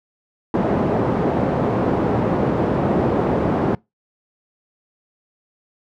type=band-pass noise; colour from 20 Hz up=pink; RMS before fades=-19 dBFS; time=0.54-3.75 s; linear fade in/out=2 ms; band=150 to 690 Hz; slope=12 dB/octave; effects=noise-tail reverb RT60 0.2 s tail -24 dB re dry